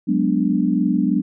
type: chord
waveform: sine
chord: G# half-diminished seventh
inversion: third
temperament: equal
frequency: 185 / 207.7 / 246.9 / 293.7 Hz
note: F#3 / G#3 / B3 / D4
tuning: 0 / 0 / 0 / 0 cents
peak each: -21 dBFS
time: 0.07-1.22 s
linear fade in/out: 20 ms
effects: none